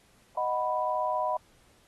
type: chord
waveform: sine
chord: B major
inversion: first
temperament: equal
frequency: 622.3 / 740 / 987.8 Hz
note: D#5 / F#5 / B5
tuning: 0 / 0 / 0 cents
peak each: -31 / -32 / -29 dBFS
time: 0.37-1.37 s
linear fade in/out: 5 ms
effects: pink hiss -63 dBFS RMS until 1.87 s + AAC 32 kbps